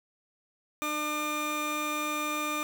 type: tone pair together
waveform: 25% pulse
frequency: 300.6 / 1203.2 Hz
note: D4 / D6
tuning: +40 / +42 cents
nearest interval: 2 octaves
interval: 2402 cents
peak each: -31 / -27 dBFS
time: 0.82-2.63 s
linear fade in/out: 0 ms
effects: none